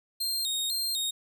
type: tone with vibrato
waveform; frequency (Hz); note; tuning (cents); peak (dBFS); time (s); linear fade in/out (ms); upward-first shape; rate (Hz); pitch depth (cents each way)
sawtooth; 3951; B7; 0; -25; 0.2-1.11; 10; square; 2; 100
effects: none